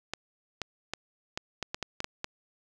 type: clicks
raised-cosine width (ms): 0.2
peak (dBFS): -15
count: 10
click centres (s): 0.136 / 0.617 / 0.936 / 1.375 / 1.627 / 1.745 / 1.827 / 2.004 / 2.044 / 2.244
effects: none